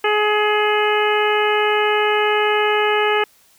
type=harmonic tone; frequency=421.4 Hz; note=G#4; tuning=25 cents sharp; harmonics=1 / 2 / 3 / 4 / 5 / 6 / 7; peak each=-18 / -21 / -23 / -24 / -25 / -26 / -26 dBFS; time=0.04-3.24 s; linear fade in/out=5 ms; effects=white hiss -54 dBFS RMS until 3.58 s